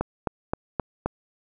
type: click train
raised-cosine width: 1 ms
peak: -10 dBFS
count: 5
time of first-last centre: 0.01-1.06 s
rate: 3.81 Hz
effects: none